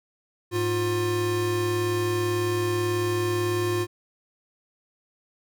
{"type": "tone pair together", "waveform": "square", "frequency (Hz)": [105.16, 353.7], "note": ["G#2", "F4"], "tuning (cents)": [22, 22], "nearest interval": "octave + major sixth", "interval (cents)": 2100, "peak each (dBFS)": [-29, -25], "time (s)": [0.51, 3.87], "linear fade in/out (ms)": 50, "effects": []}